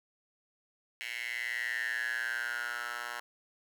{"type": "tone with high-pass filter sweep", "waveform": "10% pulse", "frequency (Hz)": 120, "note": "B2", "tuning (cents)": -49, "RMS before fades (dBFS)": -36, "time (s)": [1.01, 3.2], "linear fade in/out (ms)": 0, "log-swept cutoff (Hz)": [2300, 1200], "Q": 9.6, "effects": []}